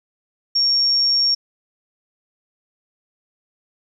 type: tone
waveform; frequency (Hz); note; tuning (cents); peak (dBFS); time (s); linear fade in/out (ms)
sine; 5530; F8; -18; -14; 0.55-1.35; 10
effects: 9-bit